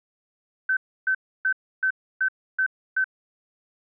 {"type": "tone bursts", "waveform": "sine", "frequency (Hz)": 1533, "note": "G6", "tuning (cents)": -39, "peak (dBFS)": -19, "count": 7, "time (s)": [0.69, 3.043], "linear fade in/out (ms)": 5, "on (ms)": 79, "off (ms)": 300, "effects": []}